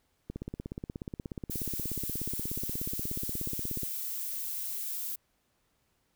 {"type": "click train", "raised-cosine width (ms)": 3, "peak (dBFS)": -24, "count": 60, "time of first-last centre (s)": [0.3, 3.833], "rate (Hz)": 16.7}
{"type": "noise", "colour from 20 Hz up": "violet", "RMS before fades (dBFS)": -36, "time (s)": [1.5, 5.16], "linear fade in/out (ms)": 10}
{"effects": ["pink hiss -74 dBFS RMS until 6.15 s"]}